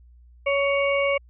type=harmonic tone; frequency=559 Hz; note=C#5; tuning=14 cents sharp; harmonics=1 / 2 / 4 / 5; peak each=-21 / -30 / -25 / -33 dBFS; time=0.46-1.18 s; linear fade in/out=10 ms; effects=added 60 Hz sine -48 dBFS peak until 1.29 s